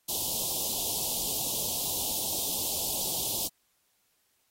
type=band-stop noise; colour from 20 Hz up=white; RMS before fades=-31 dBFS; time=0.08-3.48 s; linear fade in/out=10 ms; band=930 to 3000 Hz; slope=48 dB/octave; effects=white hiss -72 dBFS RMS until 4.5 s + AAC 48 kbps